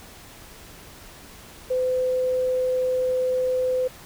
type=tone; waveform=sine; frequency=509 Hz; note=C5; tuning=48 cents flat; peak=-20 dBFS; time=1.7-3.88 s; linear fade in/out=10 ms; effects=pink hiss -45 dBFS RMS until 4.05 s